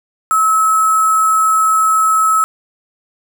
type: tone with sample-and-hold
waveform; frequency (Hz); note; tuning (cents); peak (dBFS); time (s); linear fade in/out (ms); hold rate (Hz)
sine; 1294; E6; -32; -9; 0.31-2.44; 0; 8820
effects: none